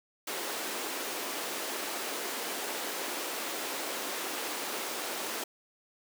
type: high-pass noise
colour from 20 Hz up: pink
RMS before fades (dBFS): -36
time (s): 0.27-5.44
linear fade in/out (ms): 5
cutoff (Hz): 300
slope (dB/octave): 24
effects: none